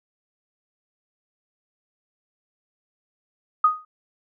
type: tone with exponential decay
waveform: sine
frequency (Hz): 1244.5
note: D#6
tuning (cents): 0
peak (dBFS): -10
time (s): 3.64-3.85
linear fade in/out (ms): 5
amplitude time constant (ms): 44
effects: none